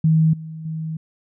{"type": "tone with level steps", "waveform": "sine", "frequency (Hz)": 159.2, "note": "D#3", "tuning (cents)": 40, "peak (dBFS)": [-12, -30, -24], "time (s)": [0.04, 0.97], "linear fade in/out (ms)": 5, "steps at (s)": [0.33, 0.65], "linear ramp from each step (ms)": 5, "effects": []}